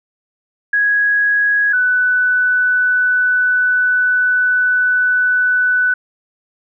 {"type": "tone pair in turn", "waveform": "sine", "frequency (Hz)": [1661.2, 1493.2], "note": ["G#6", "F#6"], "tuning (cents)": [0, 15], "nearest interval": "major second", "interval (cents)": 185, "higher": "first", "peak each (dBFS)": -11, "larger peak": "neither", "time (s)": [[0.73, 1.73], [1.73, 5.94]], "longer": "second", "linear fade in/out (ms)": 5, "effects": []}